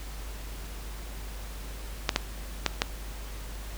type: clicks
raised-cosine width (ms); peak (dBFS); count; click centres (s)
0.2; -5; 4; 2.092 / 2.161 / 2.663 / 2.819
effects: added 50 Hz sine -37 dBFS peak until 3.77 s + pink hiss -45 dBFS RMS until 3.77 s